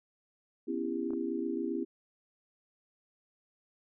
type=chord; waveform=sine; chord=C# half-diminished seventh; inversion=third; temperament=just; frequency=249.5 / 277.2 / 332.6 / 399.1 Hz; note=B3 / C#4 / E4 / G4; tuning=+18 / 0 / +16 / +31 cents; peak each=-37 / -38 / -35 / -38 dBFS; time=0.67-1.85 s; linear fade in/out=20 ms
type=clicks; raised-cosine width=1 ms; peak=-36 dBFS; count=2; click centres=1.106 / 1.134 s
effects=none